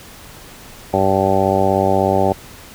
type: harmonic tone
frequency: 96.5 Hz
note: G2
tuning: 27 cents flat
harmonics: 1 / 2 / 3 / 4 / 5 / 6 / 7 / 8 / 9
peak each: -23 / -22 / -24 / -20 / -23 / -19 / -23 / -19 / -24 dBFS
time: 0.93-2.33 s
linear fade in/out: 10 ms
effects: pink hiss -39 dBFS RMS until 2.74 s